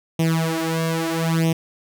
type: tone with flanger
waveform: sawtooth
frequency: 163.3 Hz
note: E3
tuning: 16 cents flat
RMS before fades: -21 dBFS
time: 0.19-1.53 s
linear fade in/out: 5 ms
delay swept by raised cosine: 0.33 to 4.33 ms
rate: 0.77 Hz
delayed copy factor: +0.9
effects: none